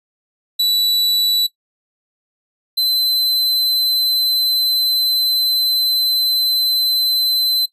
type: tone pair in turn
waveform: 45% pulse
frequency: 3951 / 4055 Hz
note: B7 / B7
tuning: 0 / +45 cents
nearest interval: unison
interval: 45 cents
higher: second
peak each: -13 dBFS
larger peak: neither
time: 0.59-1.47 / 2.77-7.66 s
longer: second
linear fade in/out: 10 ms
effects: noise-tail reverb RT60 0.1 s tail -18 dB re dry + resampled to 32000 Hz